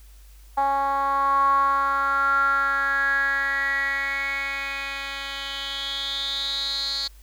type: tone with band-pass filter sweep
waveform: 10% pulse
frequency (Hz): 276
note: C#4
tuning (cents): -7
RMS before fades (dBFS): -24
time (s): 0.57-7.08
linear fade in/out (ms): 10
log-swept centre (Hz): 880 to 4400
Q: 8.2
effects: added 50 Hz sine -45 dBFS peak until 7.22 s + white hiss -57 dBFS RMS until 7.22 s